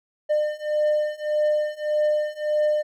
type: beating tone pair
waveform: triangle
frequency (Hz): 602 / 603.7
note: D5 / D5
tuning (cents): +43 / +48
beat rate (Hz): 1.7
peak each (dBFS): -22 / -21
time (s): 0.29-2.83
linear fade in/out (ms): 20
effects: none